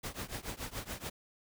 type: noise with tremolo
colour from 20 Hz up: pink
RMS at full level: -38 dBFS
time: 0.03-1.1 s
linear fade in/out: 10 ms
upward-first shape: triangle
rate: 7 Hz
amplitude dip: 95%
effects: none